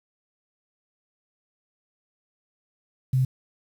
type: tone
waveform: sine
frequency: 130 Hz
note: C3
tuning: 11 cents flat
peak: -18 dBFS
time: 3.13-3.25 s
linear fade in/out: 5 ms
effects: 8-bit